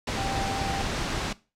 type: tone in noise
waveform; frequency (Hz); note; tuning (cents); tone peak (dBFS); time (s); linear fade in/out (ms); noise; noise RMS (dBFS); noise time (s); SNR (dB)
sine; 785; G5; +2; -31; 0.17-0.82; 5; pink; -29; 0.07-1.33; -5
effects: noise-tail reverb RT60 0.3 s tail -19 dB re dry + low-pass 6000 Hz 12 dB/octave